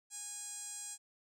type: tone with band-pass filter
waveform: sawtooth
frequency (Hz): 822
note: G#5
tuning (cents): -18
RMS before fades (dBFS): -45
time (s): 0.1-0.98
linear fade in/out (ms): 50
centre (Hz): 7800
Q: 6.6
effects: none